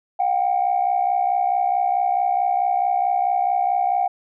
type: tone pair together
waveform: sine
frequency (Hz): 719.4 / 784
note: F#5 / G5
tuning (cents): -49 / 0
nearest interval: minor second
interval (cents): 149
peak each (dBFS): -19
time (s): 0.19-4.08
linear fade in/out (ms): 10
effects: tanh soft clip ceiling -11 dBFS